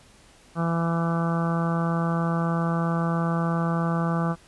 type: harmonic tone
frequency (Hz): 167.3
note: E3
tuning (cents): +26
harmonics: 1 / 2 / 3 / 4 / 5 / 6 / 7 / 8 / 9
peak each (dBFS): -23 / -34 / -34 / -34 / -35 / -39 / -32 / -38 / -39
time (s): 0.55-4.36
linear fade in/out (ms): 50
effects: pink hiss -54 dBFS RMS until 4.47 s + resampled to 24000 Hz